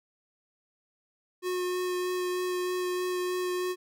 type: tone with vibrato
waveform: square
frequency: 362.5 Hz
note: F#4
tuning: 35 cents flat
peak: -29 dBFS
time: 1.42-3.76 s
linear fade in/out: 50 ms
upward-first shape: sine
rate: 3.2 Hz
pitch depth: 9 cents each way
effects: none